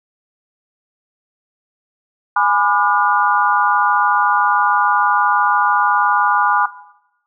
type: chord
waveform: sine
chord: G# diminished seventh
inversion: none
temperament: just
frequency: 830.6 / 996.7 / 1196.1 / 1435.3 Hz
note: G#5 / B5 / D6 / F6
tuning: 0 / +16 / +31 / +47 cents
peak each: -17 dBFS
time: 2.36-6.66 s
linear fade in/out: 5 ms
effects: noise-tail reverb RT60 0.9 s tail -18 dB re dry